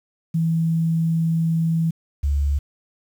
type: tone pair in turn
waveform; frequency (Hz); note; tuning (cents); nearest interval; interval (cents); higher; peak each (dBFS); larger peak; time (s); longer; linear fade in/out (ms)
sine; 163.8 / 71.22; E3 / C#2; -11 / +47; octave + major second; 1442; first; -17; neither; 0.34-1.91 / 2.23-2.59; first; 10
effects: 8-bit